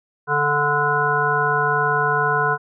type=harmonic tone; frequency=146.3 Hz; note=D3; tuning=6 cents flat; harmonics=1 / 3 / 5 / 7 / 9 / 10; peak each=-27 / -24 / -25 / -21 / -27 / -21 dBFS; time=0.27-2.58 s; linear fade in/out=50 ms; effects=none